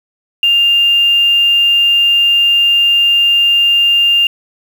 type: tone with quantisation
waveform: sine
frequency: 2800 Hz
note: F7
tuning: 4 cents sharp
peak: -7 dBFS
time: 0.43-4.27 s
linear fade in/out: 2 ms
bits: 5
effects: none